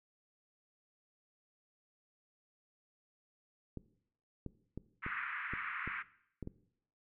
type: clicks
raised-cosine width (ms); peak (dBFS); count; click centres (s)
3; -29; 8; 3.773 / 4.463 / 4.776 / 5.064 / 5.536 / 5.876 / 6.427 / 6.474
type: band-pass noise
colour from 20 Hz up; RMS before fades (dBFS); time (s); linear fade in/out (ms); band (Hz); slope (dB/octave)
pink; -41; 5.02-6.03; 20; 1200 to 2300; 48
effects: noise-tail reverb RT60 0.7 s tail -18 dB re dry